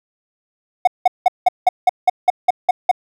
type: tone bursts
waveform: triangle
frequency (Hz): 731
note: F#5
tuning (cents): -21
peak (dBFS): -5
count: 11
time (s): 0.85-2.914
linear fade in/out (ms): 5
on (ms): 24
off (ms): 180
effects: none